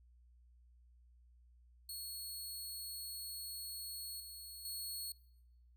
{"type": "tone with level steps", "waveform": "15% pulse", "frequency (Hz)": 4343, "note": "C#8", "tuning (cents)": -36, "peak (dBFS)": [-37, -42, -35], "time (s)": [1.89, 5.12], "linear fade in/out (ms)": 2, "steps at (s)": [4.2, 4.65], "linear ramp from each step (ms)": 2, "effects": ["noise-tail reverb RT60 0.9 s tail -23 dB re dry", "added 60 Hz sine -62 dBFS peak until 5.76 s"]}